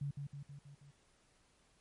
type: tone with echo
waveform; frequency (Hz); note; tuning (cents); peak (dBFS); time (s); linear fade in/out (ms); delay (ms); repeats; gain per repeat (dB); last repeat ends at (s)
sine; 141.9; C#3; +41; -36; 0.01-0.11; 5; 160; 5; -4; 0.91
effects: pink hiss -71 dBFS RMS until 1.8 s + MP3 48 kbps